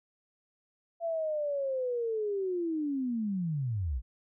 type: linear sweep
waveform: sine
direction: down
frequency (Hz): 680 to 51.91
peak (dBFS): -29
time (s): 1-4.02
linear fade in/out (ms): 50
effects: none